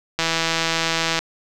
click train, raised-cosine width 0.2 ms, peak -3 dBFS, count 165, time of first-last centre 0.19-1.19 s, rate 164 Hz, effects none

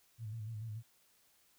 sine tone with vibrato, 110.3 Hz, A2, 5 cents sharp, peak -40 dBFS, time 0.18-0.83 s, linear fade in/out 50 ms, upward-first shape square, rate 6.9 Hz, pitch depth 64 cents each way, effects white hiss -70 dBFS RMS until 1.58 s

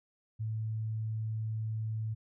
sine tone, 110 Hz, A2, in tune, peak -32 dBFS, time 0.39-2.15 s, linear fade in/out 20 ms, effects none

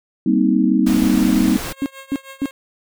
sine chord, C minor seventh, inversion second, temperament just, 196.22 / 235.5 / 261.6 / 314 Hz, G3 / Bb3 / C4 / Eb4, +2 / +18 / 0 / +16 cents, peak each -18 dBFS, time 0.26-1.57 s, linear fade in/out 5 ms
pink noise, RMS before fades -27 dBFS, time 0.86-1.73 s, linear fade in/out 10 ms
10% pulse tone with tremolo, 539 Hz, C#5, 49 cents flat, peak -24 dBFS, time 1.64-2.51 s, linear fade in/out 0 ms, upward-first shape triangle, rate 6.4 Hz, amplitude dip 90%
sine tone bursts, 277.2 Hz, C#4, in tune, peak -16 dBFS, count 3, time 1.82-2.457 s, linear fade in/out 0 ms, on 39 ms, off 260 ms
effects none

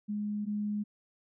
sine tone pair in turn, 208.3 / 208.3 Hz, G#3 / G#3, +5 / +5 cents, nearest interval unison, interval 0 cents, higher neither, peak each -31 / -30 dBFS, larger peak second, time 0.08-0.46 / 0.46-0.84 s, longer neither, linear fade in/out 20 ms, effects none

